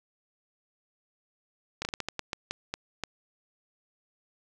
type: slowing click train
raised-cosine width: 0.2 ms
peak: -14 dBFS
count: 11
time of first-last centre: 1.82-3.037 s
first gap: 30 ms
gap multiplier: 1.29
effects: none